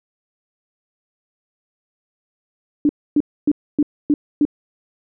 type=tone bursts; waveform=sine; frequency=293.7 Hz; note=D4; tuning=in tune; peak=-11 dBFS; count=6; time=2.85-4.452 s; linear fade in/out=2 ms; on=42 ms; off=270 ms; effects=none